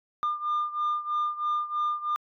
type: beating tone pair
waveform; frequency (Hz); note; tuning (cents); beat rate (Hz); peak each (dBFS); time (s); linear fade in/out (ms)
sine; 1203 / 1206.1; D6 / D6; +41 / +46; 3.1; -26 / -29; 0.23-2.16; 0
effects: tanh soft clip ceiling -22 dBFS

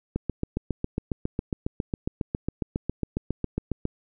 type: click train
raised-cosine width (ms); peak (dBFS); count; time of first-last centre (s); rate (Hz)
3; -13; 28; 0.16-3.854; 7.31
effects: none

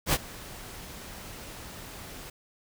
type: noise with ADSR envelope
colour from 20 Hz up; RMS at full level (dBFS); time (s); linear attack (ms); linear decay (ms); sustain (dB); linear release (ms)
pink; -22; 0.06-2.3; 73; 41; -21; 5
effects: none

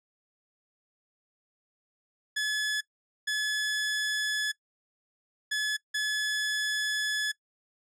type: tone bursts at uneven times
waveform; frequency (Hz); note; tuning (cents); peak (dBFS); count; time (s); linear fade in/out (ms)
sawtooth; 1711; A6; -49; -23; 4; 2.36-2.81 / 3.27-4.52 / 5.51-5.77 / 5.94-7.32; 10
effects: noise-tail reverb RT60 0.1 s tail -23 dB re dry + low-pass 9000 Hz 12 dB/octave

